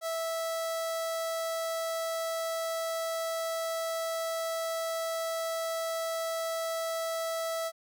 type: tone with notch filter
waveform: sawtooth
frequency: 656 Hz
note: E5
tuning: 9 cents flat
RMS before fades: -33 dBFS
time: 0.01-7.72 s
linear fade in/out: 50 ms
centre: 2500 Hz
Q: 1.9
effects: none